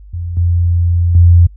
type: tone with level steps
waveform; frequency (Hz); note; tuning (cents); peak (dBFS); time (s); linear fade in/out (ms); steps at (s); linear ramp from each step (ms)
sine; 86.5; F2; -16; -18 / -9 / -3; 0.13-1.47; 10; 0.37 / 1.15; 2
effects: noise-tail reverb RT60 0.1 s tail -25 dB re dry + added 50 Hz sine -33 dBFS peak until 1.56 s